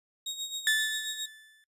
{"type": "tone with tremolo", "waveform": "30% pulse", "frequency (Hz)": 3761, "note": "A#7", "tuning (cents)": 15, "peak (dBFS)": -29, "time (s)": [0.26, 1.26], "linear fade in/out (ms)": 5, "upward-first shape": "sine", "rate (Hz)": 7.5, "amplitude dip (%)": 65}
{"type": "tone with exponential decay", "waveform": "30% pulse", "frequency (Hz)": 1751, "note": "A6", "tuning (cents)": -9, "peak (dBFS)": -19, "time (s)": [0.67, 1.64], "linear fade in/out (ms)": 1, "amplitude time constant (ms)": 210}
{"effects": ["noise-tail reverb RT60 0.1 s tail -20 dB re dry", "resampled to 32000 Hz"]}